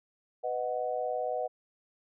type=chord; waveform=sine; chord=B major; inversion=none; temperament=equal with one note detuned; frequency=498.8 / 622.3 / 740 Hz; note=B4 / D#5 / F#5; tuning=+17 / 0 / 0 cents; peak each=-34 dBFS; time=0.43-1.48 s; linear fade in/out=20 ms; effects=none